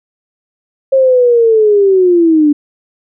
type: linear sweep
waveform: sine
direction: down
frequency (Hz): 540 to 288.9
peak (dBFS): -5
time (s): 0.92-2.53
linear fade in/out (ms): 10
effects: none